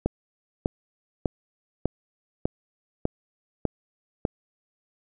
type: click train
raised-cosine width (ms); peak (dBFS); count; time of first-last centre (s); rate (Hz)
2; -9; 8; 0.06-4.252; 1.67
effects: none